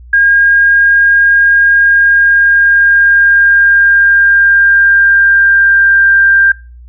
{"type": "tone with pitch glide", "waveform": "sine", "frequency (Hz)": [1621, 1587.6], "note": ["G#6", "G6"], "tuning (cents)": [-42, 22], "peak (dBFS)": -4, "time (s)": [0.13, 6.52], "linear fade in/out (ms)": 5, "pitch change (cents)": -36, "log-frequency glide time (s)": [1.82, 6.08], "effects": ["noise-tail reverb RT60 0.3 s tail -21 dB re dry", "added 60 Hz sine -31 dBFS peak until 6.88 s"]}